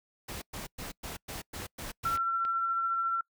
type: noise bursts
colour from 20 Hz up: pink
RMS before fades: -40 dBFS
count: 8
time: 0.28-2.17 s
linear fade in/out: 10 ms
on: 140 ms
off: 110 ms
type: click train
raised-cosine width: 0.3 ms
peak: -27 dBFS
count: 4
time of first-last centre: 1.62-2.451 s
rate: 3.61 Hz
type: tone with tremolo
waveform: sine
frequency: 1354 Hz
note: E6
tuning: 46 cents sharp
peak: -26 dBFS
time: 2.05-3.21 s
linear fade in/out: 5 ms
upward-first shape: sine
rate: 14 Hz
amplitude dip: 25%
effects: noise-tail reverb RT60 0.1 s tail -25 dB re dry